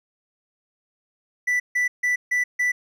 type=tone bursts; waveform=triangle; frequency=1975.5 Hz; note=B6; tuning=in tune; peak=-17 dBFS; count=5; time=1.47-2.72 s; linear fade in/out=10 ms; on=130 ms; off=150 ms; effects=none